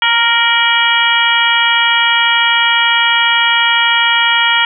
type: harmonic tone with a mistuned harmonic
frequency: 466 Hz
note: A#4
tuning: 1 cent flat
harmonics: 2 / 3 / 4 / 5 / 6 / 7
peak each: -16 / -16 / -16 / -16 / -16 / -16 dBFS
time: 0.02-4.65 s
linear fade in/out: 2 ms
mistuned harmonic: 6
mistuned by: +70 cents
effects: none